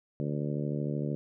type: harmonic tone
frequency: 73.1 Hz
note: D2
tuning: 7 cents flat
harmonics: 2 / 3 / 4 / 5 / 6 / 7 / 8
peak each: -32 / -36 / -38 / -40 / -42 / -43 / -44 dBFS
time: 0.2-1.15 s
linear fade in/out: 0 ms
effects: none